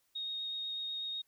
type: tone with vibrato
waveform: sine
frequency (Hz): 3729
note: A#7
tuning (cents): 0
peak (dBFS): -36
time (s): 0.15-1.22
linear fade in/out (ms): 10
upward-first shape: triangle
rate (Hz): 8.1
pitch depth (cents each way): 10
effects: white hiss -75 dBFS RMS until 1.27 s